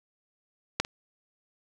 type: clicks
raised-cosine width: 0.2 ms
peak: -6 / -24 dBFS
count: 2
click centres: 0.8 / 0.849 s
effects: none